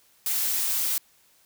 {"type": "noise with amplitude modulation", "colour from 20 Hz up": "blue", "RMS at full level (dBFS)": -24, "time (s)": [0.26, 0.98], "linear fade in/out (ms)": 2, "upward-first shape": "sine", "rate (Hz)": 212, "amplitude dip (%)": 40, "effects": ["white hiss -61 dBFS RMS until 1.45 s"]}